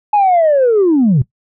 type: linear sweep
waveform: sine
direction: down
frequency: 850 to 116.54 Hz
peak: -6 dBFS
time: 0.13-1.22 s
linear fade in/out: 5 ms
effects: noise-tail reverb RT60 0.1 s tail -19 dB re dry + tanh soft clip ceiling -5 dBFS